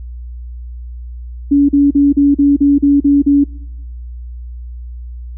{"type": "tone bursts", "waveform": "sine", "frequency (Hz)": 283.8, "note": "C#4", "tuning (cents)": 41, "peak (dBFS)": -6, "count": 9, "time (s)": [1.51, 3.442], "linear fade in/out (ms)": 10, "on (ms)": 180, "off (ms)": 39, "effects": ["noise-tail reverb RT60 0.9 s tail -24 dB re dry", "added 60 Hz sine -25 dBFS peak until 5.37 s"]}